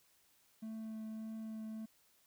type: tone with vibrato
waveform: triangle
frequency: 220 Hz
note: A3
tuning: in tune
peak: -40 dBFS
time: 0.62-1.86 s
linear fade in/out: 10 ms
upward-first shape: triangle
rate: 1.7 Hz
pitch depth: 11 cents each way
effects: white hiss -71 dBFS RMS until 2.26 s